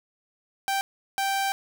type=tone bursts at uneven times; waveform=sawtooth; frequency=783 Hz; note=G5; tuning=2 cents flat; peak=-20 dBFS; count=2; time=0.68-0.81 / 1.18-1.52 s; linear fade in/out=0 ms; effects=none